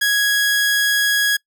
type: tone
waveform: sawtooth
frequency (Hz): 1661.2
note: G#6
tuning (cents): 0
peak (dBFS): -11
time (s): 0.01-1.37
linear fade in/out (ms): 10
effects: noise-tail reverb RT60 0.1 s tail -25 dB re dry